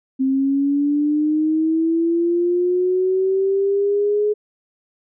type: linear sweep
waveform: sine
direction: up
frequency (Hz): 262.8 to 421.7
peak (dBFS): -15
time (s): 0.19-4.34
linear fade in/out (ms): 20
effects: none